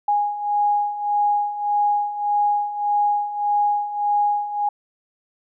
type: beating tone pair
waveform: sine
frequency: 824 / 825.7 Hz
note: G#5 / G#5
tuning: -14 / -10 cents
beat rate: 1.7 Hz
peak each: -24 / -19 dBFS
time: 0.08-4.69 s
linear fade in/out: 5 ms
effects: none